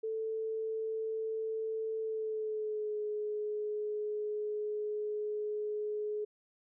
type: tone with pitch glide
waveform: sine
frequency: 441.9 to 421.7 Hz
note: A4 to G#4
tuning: +7 to +26 cents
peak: -33 dBFS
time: 0.03-6.25 s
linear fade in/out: 10 ms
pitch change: -81 cents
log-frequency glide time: 2.01-2.98 s
effects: none